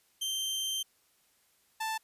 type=tone pair in turn; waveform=sawtooth; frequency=3136 / 882.6 Hz; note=G7 / A5; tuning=0 / +5 cents; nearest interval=octave + minor seventh; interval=2195 cents; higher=first; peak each=-28 dBFS; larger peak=neither; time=0.21-0.83 / 1.8-1.98 s; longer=first; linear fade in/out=10 ms; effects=white hiss -69 dBFS RMS until 2.03 s + resampled to 32000 Hz